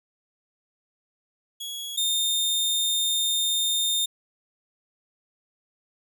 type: tone pair in turn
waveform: sawtooth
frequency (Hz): 3342 / 3639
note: G#7 / A#7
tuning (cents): +10 / -42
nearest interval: minor second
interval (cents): 148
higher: second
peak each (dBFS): -29 / -19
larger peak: second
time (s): 1.6-1.97 / 1.97-4.06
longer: second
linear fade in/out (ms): 10
effects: none